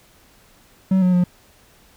triangle tone with pitch steps, 189.2 / 182 / 178.5 Hz, F#3 / F#3 / F3, +39 / -28 / +38 cents, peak -11 dBFS, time 0.91-1.24 s, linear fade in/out 5 ms, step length 110 ms, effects pink hiss -53 dBFS RMS until 1.96 s

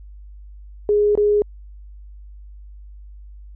sine tone with dropouts, 415.3 Hz, G#4, in tune, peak -13 dBFS, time 0.89-1.42 s, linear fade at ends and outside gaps 1 ms, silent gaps 1.153-1.175 s, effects added 50 Hz sine -37 dBFS peak until 3.55 s

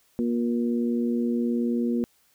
harmonic tone, 118.9 Hz, A#2, 35 cents sharp, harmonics 2 / 3 / 4, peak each -23 / -30 / -34 dBFS, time 0.19-2.04 s, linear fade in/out 0 ms, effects white hiss -64 dBFS RMS until 2.34 s

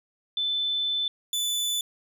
sine / sawtooth tone pair in turn, 3520 / 3490 Hz, A7 / A7, 0 / -15 cents, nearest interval unison, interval 15 cents, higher first, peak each -24 / -22 dBFS, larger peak second, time 0.37-1.08 / 1.33-1.81 s, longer first, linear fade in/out 2 ms, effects none

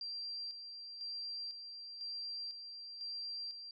sine tone with tremolo, 4727 Hz, D8, 10 cents sharp, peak -40 dBFS, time 0.01-3.71 s, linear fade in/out 2 ms, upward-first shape square, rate 1 Hz, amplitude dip 50%, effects none

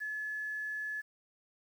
sine tone with quantisation, 1713 Hz, A6, 47 cents flat, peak -35 dBFS, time 0-1.02 s, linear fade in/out 20 ms, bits 10, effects none

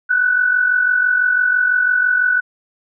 sine tone pair together, 1480 / 1526 Hz, F#6 / G6, 0 / -47 cents, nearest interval minor second, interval 53 cents, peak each -13 / -20 dBFS, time 0.09-2.41 s, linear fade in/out 20 ms, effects none

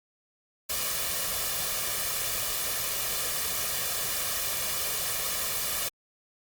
white noise with comb filter, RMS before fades -30 dBFS, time 0.69-5.89 s, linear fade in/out 10 ms, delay 1.7 ms, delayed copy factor +0.6, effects Opus 48 kbps

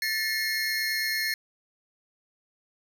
square tone cluster, 1762 / 1891 / 2148 / 4277 Hz, A6 / A#6 / C7 / C8, +2 / +24 / +45 / +37 cents, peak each -31 / -37 / -33 / -31 dBFS, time 0.02-1.34 s, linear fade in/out 2 ms, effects none

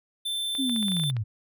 square tone, 3546 Hz, A7, 13 cents sharp, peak -28 dBFS, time 0.25-1.11 s, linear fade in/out 10 ms
clicks, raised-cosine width 0.3 ms, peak -24 dBFS, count 11, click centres 0.551 / 0.696 / 0.762 / 0.828 / 0.883 / 0.919 / 0.968 / 0.998 / 1.037 / 1.1 / 1.167 s
sine linear sweep, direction down, 277 to 99.3 Hz, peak -25 dBFS, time 0.58-1.24 s, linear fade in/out 20 ms
effects none

